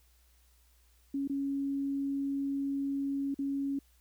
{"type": "tone with dropouts", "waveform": "sine", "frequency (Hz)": 277.2, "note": "C#4", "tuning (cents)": 0, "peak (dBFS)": -30, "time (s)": [1.14, 3.79], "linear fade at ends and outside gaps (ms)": 5, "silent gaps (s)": [[1.276, 1.296], [3.344, 3.389]], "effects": ["added 60 Hz sine -63 dBFS peak until 4 s", "white hiss -69 dBFS RMS until 4 s"]}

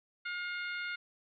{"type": "harmonic tone with a mistuned harmonic", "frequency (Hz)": 714, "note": "F5", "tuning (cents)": 38, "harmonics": [2, 3, 4, 5, 6], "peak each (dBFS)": [-38, -40, -48, -49, -51], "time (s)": [0.25, 0.96], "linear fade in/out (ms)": 10, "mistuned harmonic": 4, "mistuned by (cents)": -16, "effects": []}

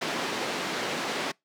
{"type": "band-pass noise", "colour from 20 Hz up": "pink", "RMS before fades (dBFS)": -31, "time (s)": [0.01, 1.32], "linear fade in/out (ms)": 10, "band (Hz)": [240, 4700], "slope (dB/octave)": 12, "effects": ["noise-tail reverb RT60 0.2 s tail -26 dB re dry", "high-pass 150 Hz 12 dB/octave"]}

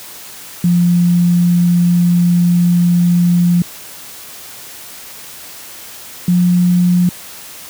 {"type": "tone pair in turn", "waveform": "sine", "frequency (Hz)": [174.61, 177.66], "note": ["F3", "F3"], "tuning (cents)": [0, 30], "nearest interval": "unison", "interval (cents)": 30, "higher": "second", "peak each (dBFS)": -8, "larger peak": "neither", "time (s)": [[0.64, 3.62], [6.28, 7.09]], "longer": "first", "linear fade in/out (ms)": 2, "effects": ["white hiss -33 dBFS RMS until 7.69 s", "high-pass 60 Hz 12 dB/octave"]}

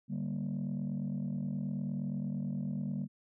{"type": "chord", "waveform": "sine", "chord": "G minor", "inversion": "second", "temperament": "just", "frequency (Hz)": [147, 196, 235.2], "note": ["D3", "G3", "Bb3"], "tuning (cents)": [2, 0, 16], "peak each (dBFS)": [-36, -35, -37], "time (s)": [0.08, 3.08], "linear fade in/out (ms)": 50, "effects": ["tanh soft clip ceiling -29 dBFS"]}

